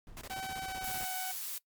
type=noise with exponential decay; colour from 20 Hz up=brown; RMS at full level=-47 dBFS; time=0.07-0.63 s; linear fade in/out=1 ms; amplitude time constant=120 ms
type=noise bursts; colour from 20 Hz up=pink; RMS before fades=-45 dBFS; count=14; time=0.17-1.044 s; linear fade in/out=0 ms; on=42 ms; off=22 ms
type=tone with pitch glide; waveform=sawtooth; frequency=764 to 749.1 Hz; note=G5 to F#5; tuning=-45 to +21 cents; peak=-34 dBFS; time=0.3-1.32 s; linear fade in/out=10 ms; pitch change=-34 cents; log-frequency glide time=0.59-1.09 s
type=noise; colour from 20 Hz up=blue; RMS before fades=-39 dBFS; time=0.84-1.58 s; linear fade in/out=2 ms
effects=noise-tail reverb RT60 0.1 s tail -21 dB re dry + MP3 96 kbps